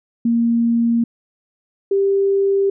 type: tone pair in turn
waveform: sine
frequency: 233.1 / 394.1 Hz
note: A#3 / G4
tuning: 0 / +9 cents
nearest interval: major sixth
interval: 909 cents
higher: second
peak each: -13 dBFS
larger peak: neither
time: 0.25-1.04 / 1.91-2.7 s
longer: neither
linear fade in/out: 5 ms
effects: none